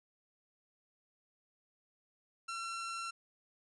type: tone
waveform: sawtooth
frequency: 1356 Hz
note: E6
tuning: 49 cents sharp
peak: -35 dBFS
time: 2.48-3.11 s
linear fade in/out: 10 ms
effects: resampled to 22050 Hz